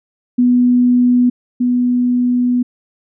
sine tone pair in turn, 246.4 / 246.4 Hz, B3 / B3, -4 / -4 cents, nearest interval unison, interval 0 cents, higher neither, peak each -8 / -11 dBFS, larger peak first, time 0.38-1.3 / 1.6-2.63 s, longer second, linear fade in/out 10 ms, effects none

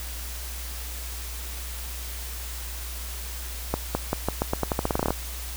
accelerating click train, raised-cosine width 1 ms, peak -9 dBFS, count 17, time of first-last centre 3.74-5.106 s, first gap 210 ms, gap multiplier 0.86, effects added 60 Hz sine -34 dBFS peak until 5.56 s + white hiss -38 dBFS RMS until 5.56 s

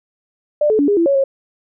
sine tone with pitch steps, 595 / 433 / 286.4 / 408.3 / 336.1 / 556 / 543 Hz, D5 / A4 / D4 / G#4 / E4 / C#5 / C#5, +22 / -28 / -43 / -29 / +34 / +5 / -36 cents, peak -11 dBFS, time 0.61-1.24 s, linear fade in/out 5 ms, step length 90 ms, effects none

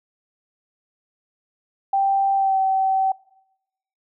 sine tone with pitch glide, 784 to 767.4 Hz, G5 to G5, 0 to -37 cents, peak -16 dBFS, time 1.93-3.12 s, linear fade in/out 5 ms, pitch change -37 cents, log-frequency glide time 2.35-2.58 s, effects noise-tail reverb RT60 0.9 s tail -24 dB re dry

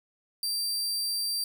sawtooth tone, 4699 Hz, D8, in tune, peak -25 dBFS, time 0.43-1.44 s, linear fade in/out 2 ms, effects none

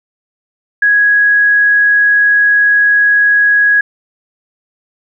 sine tone, 1663 Hz, G#6, 2 cents sharp, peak -6 dBFS, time 0.82-3.81 s, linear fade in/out 5 ms, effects none

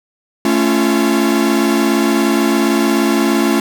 45% pulse chord, A augmented, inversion none, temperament equal with one note detuned, 220 / 277.2 / 343.8 Hz, A3 / C#4 / E#4, 0 / 0 / -27 cents, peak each -16 dBFS, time 0.45-3.6 s, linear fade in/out 2 ms, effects none

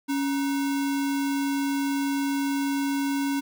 sine tone with sample-and-hold, 278.3 Hz, C#4, 7 cents sharp, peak -23 dBFS, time 0.08-3.41 s, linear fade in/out 20 ms, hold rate 1225 Hz, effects none

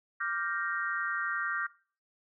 sine chord, G minor seventh, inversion second, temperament equal, 1174.7 / 1396.9 / 1568 / 1864.7 Hz, D6 / F6 / G6 / Bb6, 0 / 0 / 0 / 0 cents, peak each -37 / -35 / -35 / -37 dBFS, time 0.2-1.67 s, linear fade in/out 10 ms, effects noise-tail reverb RT60 0.4 s tail -19 dB re dry

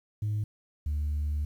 sine tone pair in turn, 105.6 / 74.22 Hz, G#2 / D2, +29 / +19 cents, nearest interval tritone, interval 610 cents, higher first, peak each -25 dBFS, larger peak neither, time 0.22-0.44 / 0.86-1.45 s, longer second, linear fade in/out 5 ms, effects tanh soft clip ceiling -25 dBFS + 10-bit

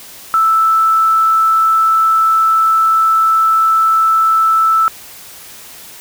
sine tone, 1318.5 Hz, E6, in tune, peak -8 dBFS, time 0.34-4.88 s, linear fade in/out 0 ms, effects white hiss -35 dBFS RMS until 6 s

